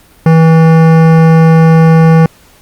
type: tone with hard clipping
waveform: sine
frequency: 162.2 Hz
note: E3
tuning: 28 cents flat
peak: -4 dBFS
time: 0.26-2.26 s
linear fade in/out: 2 ms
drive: 17 dB
effects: pink hiss -43 dBFS RMS until 2.61 s + Opus 48 kbps